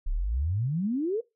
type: exponential sweep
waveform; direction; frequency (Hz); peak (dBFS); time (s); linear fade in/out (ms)
sine; up; 30.87 to 477.3; -25; 0.06-1.21; 10
effects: noise-tail reverb RT60 0.2 s tail -19 dB re dry